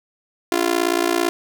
sawtooth tone with amplitude modulation, 345.6 Hz, F4, 18 cents flat, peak -9 dBFS, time 0.52-1.29 s, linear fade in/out 0 ms, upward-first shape sine, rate 57.9 Hz, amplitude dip 100%, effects none

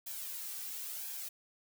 blue noise with flanger, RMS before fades -42 dBFS, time 0.06-1.29 s, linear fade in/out 10 ms, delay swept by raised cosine 1.2 to 2.6 ms, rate 0.97 Hz, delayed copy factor +0.6, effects none

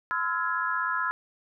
sine tone cluster, 1023 / 1307 / 1403 / 1669 Hz, C6 / E6 / F6 / G#6, -39 / -15 / +8 / +8 cents, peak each -31 dBFS, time 0.11-1.11 s, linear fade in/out 0 ms, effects none

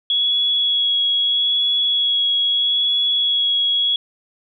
sine tone with vibrato, 3350 Hz, G#7, 14 cents sharp, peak -15 dBFS, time 0.1-3.96 s, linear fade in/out 2 ms, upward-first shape sine, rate 0.78 Hz, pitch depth 13 cents each way, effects none

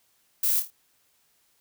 violet noise with echo, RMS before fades -24 dBFS, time 0.43-0.6 s, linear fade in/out 5 ms, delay 26 ms, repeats 4, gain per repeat -7 dB, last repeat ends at 0.704 s, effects white hiss -67 dBFS RMS until 1.6 s

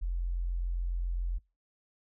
sine tone, 43.65 Hz, F1, in tune, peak -29 dBFS, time 0.01-1.39 s, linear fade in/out 20 ms, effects noise-tail reverb RT60 0.3 s tail -26 dB re dry

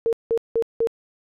sine tone bursts, 457.9 Hz, A#4, 31 cents flat, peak -17 dBFS, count 4, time 0.06-0.872 s, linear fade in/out 0 ms, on 68 ms, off 180 ms, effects none

